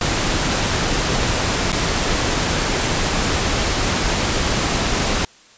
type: noise with dropouts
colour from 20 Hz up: pink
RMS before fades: -19 dBFS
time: 0.01-5.25 s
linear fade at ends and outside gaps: 2 ms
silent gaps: 1.72-1.727 s
effects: white hiss -48 dBFS RMS until 5.57 s + resampled to 16000 Hz